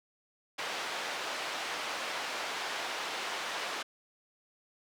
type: band-pass noise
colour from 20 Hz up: pink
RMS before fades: -37 dBFS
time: 0.58-3.83 s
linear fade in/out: 10 ms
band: 660 to 4600 Hz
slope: 12 dB/octave
effects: none